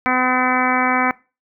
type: harmonic tone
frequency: 253.9 Hz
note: B3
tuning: 48 cents sharp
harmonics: 1 / 2 / 3 / 4 / 5 / 6 / 7 / 8 / 9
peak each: -22 / -28 / -22 / -23 / -22 / -25 / -27 / -25 / -24 dBFS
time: 0.06-1.11 s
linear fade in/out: 0 ms
effects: noise-tail reverb RT60 0.3 s tail -21 dB re dry